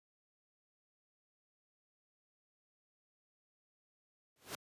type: noise with exponential growth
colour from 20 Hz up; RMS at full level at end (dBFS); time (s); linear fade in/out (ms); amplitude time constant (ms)
pink; -38; 4.36-4.55; 1; 40
effects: high-pass 150 Hz 12 dB/octave + resampled to 32000 Hz